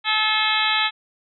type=harmonic tone with a mistuned harmonic; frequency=432.1 Hz; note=A4; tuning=31 cents flat; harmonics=2 / 3 / 4 / 5 / 6 / 7 / 8 / 9; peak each=-26 / -26 / -26 / -26 / -26 / -26 / -26 / -26 dBFS; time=0.04-0.91 s; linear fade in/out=50 ms; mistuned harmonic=7; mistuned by=+78 cents; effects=none